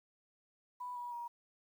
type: tone with pitch steps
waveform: sine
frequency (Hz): 987.8 / 969.1 / 950.9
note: B5 / B5 / A#5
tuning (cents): 0 / -33 / +34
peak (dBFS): -40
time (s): 0.8-1.28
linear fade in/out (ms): 10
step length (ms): 160
effects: 11-bit